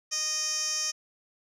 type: tone with band-pass filter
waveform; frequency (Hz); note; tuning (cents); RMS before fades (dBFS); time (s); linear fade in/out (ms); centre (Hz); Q
15% pulse; 618; D#5; -12; -30; 0.11-0.92; 20; 5800; 5
effects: none